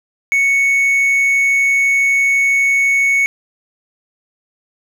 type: tone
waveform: triangle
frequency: 2217 Hz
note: C#7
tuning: in tune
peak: -9 dBFS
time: 0.32-3.26 s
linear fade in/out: 0 ms
effects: none